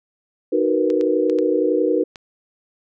sine chord, B major seventh, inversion first, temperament just, 308.7 / 370.4 / 463 / 493.9 Hz, D#4 / F#4 / A#4 / B4, -14 / +2 / -12 / 0 cents, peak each -21 dBFS, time 0.52-2.04 s, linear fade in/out 10 ms
clicks, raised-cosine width 0.2 ms, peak -19 dBFS, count 5, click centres 0.902 / 1.011 / 1.298 / 1.387 / 2.158 s
effects none

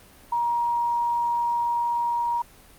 sine tone, 947 Hz, A#5, 27 cents sharp, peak -21 dBFS, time 0.32-2.42 s, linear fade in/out 5 ms, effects pink hiss -51 dBFS RMS until 2.78 s + Opus 32 kbps

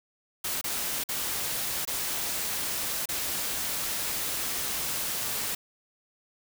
white noise with dropouts, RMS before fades -31 dBFS, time 0.44-5.55 s, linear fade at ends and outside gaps 5 ms, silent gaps 0.613-0.64 / 1.038-1.088 / 1.852-1.874 / 3.057-3.088 s, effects none

